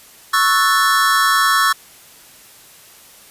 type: chord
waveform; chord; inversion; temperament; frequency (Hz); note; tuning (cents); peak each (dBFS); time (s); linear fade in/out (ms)
square; F# minor seventh; second; equal; 1108.7 / 1318.5 / 1480 / 1760; C#6 / E6 / F#6 / A6; 0 / 0 / 0 / 0; -17 / -18 / -22 / -19; 0.33-1.73; 10
effects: white hiss -44 dBFS RMS until 3.3 s + resampled to 32000 Hz